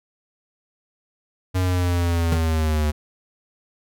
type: linear sweep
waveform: square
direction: down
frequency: 93 to 74.8 Hz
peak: -19 dBFS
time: 1.54-2.92 s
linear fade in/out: 20 ms
type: tone with exponential decay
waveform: square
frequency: 155.56 Hz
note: D#3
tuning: in tune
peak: -18 dBFS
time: 2.32-2.44 s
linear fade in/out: 2 ms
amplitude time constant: 25 ms
effects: none